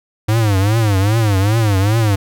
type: tone with vibrato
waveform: square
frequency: 104.5 Hz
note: G#2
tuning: 11 cents sharp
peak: -12 dBFS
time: 0.28-2.16 s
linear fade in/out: 10 ms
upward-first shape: triangle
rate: 2.5 Hz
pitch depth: 200 cents each way
effects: none